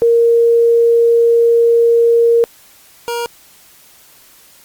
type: tone pair in turn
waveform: sine / 25% pulse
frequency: 466.2 / 472.4 Hz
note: A#4 / A#4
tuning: 0 / +23 cents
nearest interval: unison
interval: 23 cents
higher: second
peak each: -7 / -14 dBFS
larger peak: first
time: 0.02-2.44 / 3.08-3.26 s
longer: first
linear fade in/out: 0 ms
effects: white hiss -45 dBFS RMS until 4.64 s + Opus 48 kbps